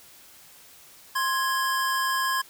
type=tone pair together; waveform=square; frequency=1052.2 / 1661.2 Hz; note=C6 / G#6; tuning=+9 / 0 cents; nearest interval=minor sixth; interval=791 cents; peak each=-26 / -28 dBFS; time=1.15-2.42 s; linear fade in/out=10 ms; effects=white hiss -51 dBFS RMS until 2.49 s